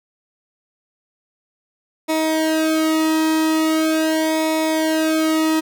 sawtooth tone with flanger, 316.6 Hz, D#4, 30 cents sharp, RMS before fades -18 dBFS, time 2.08-5.61 s, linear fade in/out 20 ms, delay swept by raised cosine 0.66 to 1.39 ms, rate 0.41 Hz, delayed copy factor -1, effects none

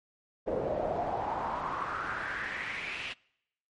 brown noise with band-pass filter sweep, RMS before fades -34 dBFS, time 0.46-3.14 s, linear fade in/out 20 ms, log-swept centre 490 to 2800 Hz, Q 4.7, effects noise-tail reverb RT60 0.8 s tail -25 dB re dry + MP3 48 kbps

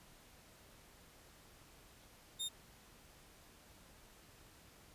sawtooth tone, 3663 Hz, A#7, 31 cents flat, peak -35 dBFS, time 2.39-2.49 s, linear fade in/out 20 ms, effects pink hiss -62 dBFS RMS until 4.94 s + resampled to 32000 Hz

